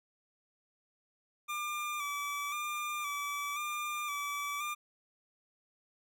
25% pulse tone with vibrato, 1174.7 Hz, D6, in tune, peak -31 dBFS, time 1.48-4.75 s, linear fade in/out 20 ms, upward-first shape square, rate 0.96 Hz, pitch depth 35 cents each way, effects none

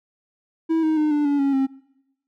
triangle tone with pitch steps, 324.5 / 314.4 / 304.5 / 295 / 285.8 / 276.8 / 268.2 Hz, E4 / D#4 / D#4 / D4 / D4 / C#4 / C4, -27 / +18 / -37 / +8 / -47 / -2 / +43 cents, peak -15 dBFS, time 0.69-1.67 s, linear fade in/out 20 ms, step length 140 ms, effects noise-tail reverb RT60 0.9 s tail -23 dB re dry

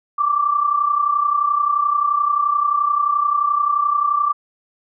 sine tone pair together, 1143.2 / 1174.7 Hz, D6 / D6, -47 / 0 cents, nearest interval unison, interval 47 cents, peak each -21 / -16 dBFS, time 0.18-4.33 s, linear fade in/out 10 ms, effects none

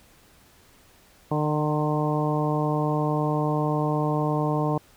harmonic tone with a mistuned harmonic, 150.9 Hz, D3, 47 cents sharp, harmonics 1 / 2 / 3 / 4 / 5 / 6 / 7, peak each -25 / -28 / -30 / -31 / -32 / -33 / -33 dBFS, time 1.31-4.78 s, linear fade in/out 5 ms, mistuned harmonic 6, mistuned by +16 cents, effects pink hiss -56 dBFS RMS until 4.96 s

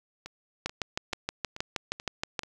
two click trains, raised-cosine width 0.2 ms, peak -23 / -12 dBFS, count 6 / 12, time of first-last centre 0.26-2.434 / 0.66-2.392 s, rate 2.3 / 6.35 Hz, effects 9-bit

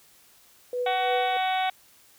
sine tone with tremolo, 493.9 Hz, B4, in tune, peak -24 dBFS, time 0.73-1.37 s, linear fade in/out 2 ms, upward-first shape triangle, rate 3 Hz, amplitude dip 80%
harmonic tone, 375 Hz, F#4, 23 cents sharp, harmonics 2 / 3 / 4 / 5 / 6 / 7 / 8 / 9 / 10, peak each -24 / -39 / -35 / -40 / -33 / -42 / -41 / -38 / -38 dBFS, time 0.86-1.7 s, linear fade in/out 5 ms
effects white hiss -57 dBFS RMS until 2.18 s

